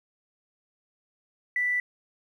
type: tone with tanh clipping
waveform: triangle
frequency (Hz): 1975.5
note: B6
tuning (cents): 0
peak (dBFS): -23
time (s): 1.56-1.8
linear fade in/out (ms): 2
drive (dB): 2
effects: none